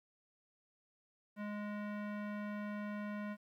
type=tone with low-pass filter; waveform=square; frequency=207.7 Hz; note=G#3; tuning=in tune; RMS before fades=-42 dBFS; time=1.36-3.37 s; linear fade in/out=50 ms; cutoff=1900 Hz; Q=1.7; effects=12-bit